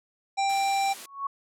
harmonic tone, 787 Hz, G5, 7 cents sharp, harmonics 1 / 3 / 5 / 7 / 9 / 10, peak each -23 / -33 / -37 / -40 / -42 / -43 dBFS, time 0.37-0.94 s, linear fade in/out 20 ms
white high-pass noise, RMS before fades -41 dBFS, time 0.49-1.06 s, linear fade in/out 5 ms, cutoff 200 Hz, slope 24 dB/octave
sine tone with exponential growth, 1108.7 Hz, C#6, in tune, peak -24 dBFS, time 0.99-1.27 s, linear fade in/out 5 ms, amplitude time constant 59 ms
effects low-pass 12000 Hz 12 dB/octave

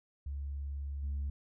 sine tone with level steps, 70.4 Hz, C#2, 27 cents sharp, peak -35 / -31 dBFS, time 0.26-1.3 s, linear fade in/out 5 ms, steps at 1.02 s, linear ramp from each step 20 ms, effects tanh soft clip ceiling -31 dBFS

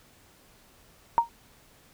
sine tone with exponential decay, 932.3 Hz, A#5, in tune, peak -13 dBFS, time 1.18-1.29 s, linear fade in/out 0 ms, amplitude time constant 23 ms, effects pink hiss -58 dBFS RMS until 1.93 s

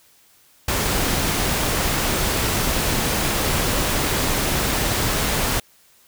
pink noise, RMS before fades -21 dBFS, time 0.68-5.6 s, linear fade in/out 5 ms, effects white hiss -55 dBFS RMS until 6.07 s

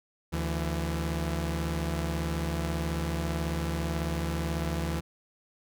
sawtooth tone pair together, 74.5 / 167.25 Hz, D2 / E3, +25 / +25 cents, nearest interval octave + major second, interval 1400 cents, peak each -27 / -28 dBFS, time 0.32-5.01 s, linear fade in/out 20 ms, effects none

